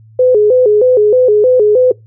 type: tone with vibrato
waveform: sine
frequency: 461.2 Hz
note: A#4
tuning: 19 cents flat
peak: -5 dBFS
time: 0.19-1.92 s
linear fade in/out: 5 ms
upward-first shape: square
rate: 3.2 Hz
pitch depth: 160 cents each way
effects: noise-tail reverb RT60 0.2 s tail -24 dB re dry + added 110 Hz sine -38 dBFS peak until 2.06 s